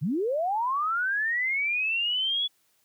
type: linear sweep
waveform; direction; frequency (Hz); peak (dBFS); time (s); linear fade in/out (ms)
sine; up; 121.7 to 3419; -24; 0.01-2.48; 20
effects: white hiss -68 dBFS RMS until 2.84 s + high-pass 80 Hz 12 dB/octave